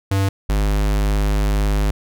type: tone pair in turn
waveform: square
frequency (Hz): 97.5 / 50.98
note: G2 / G#1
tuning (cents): -9 / -31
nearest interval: major seventh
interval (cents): 1122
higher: first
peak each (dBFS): -16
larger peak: neither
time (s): 0.11-0.29 / 0.49-1.91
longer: second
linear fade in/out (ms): 5
effects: none